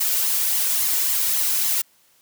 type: noise with flanger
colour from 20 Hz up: blue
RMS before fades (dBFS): -21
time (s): 0-1.82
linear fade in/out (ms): 10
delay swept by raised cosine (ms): 0.95 to 2.15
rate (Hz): 3.6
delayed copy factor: +0.5
effects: white hiss -59 dBFS RMS until 2.21 s + high-pass 80 Hz 12 dB/octave